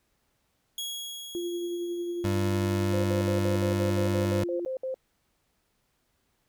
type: tone with exponential decay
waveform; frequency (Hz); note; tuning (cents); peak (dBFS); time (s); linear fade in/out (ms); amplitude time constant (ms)
sawtooth; 3322; G#7; 0; -28; 0.78-3.31; 2; 550
type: tone with tremolo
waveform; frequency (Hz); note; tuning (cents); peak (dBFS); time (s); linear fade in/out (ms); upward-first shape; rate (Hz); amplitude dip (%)
sine; 347.7; F4; -8; -28; 1.35-4.65; 0; triangle; 11; 30
type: tone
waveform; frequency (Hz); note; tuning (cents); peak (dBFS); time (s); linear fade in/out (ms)
25% pulse; 98.1; G2; +2; -22; 2.24-4.44; 5
type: tone bursts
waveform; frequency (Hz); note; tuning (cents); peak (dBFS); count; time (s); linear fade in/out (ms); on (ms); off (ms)
sine; 522; C5; -4; -29; 12; 2.93-4.943; 2; 110; 63
effects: pink hiss -73 dBFS RMS until 6.48 s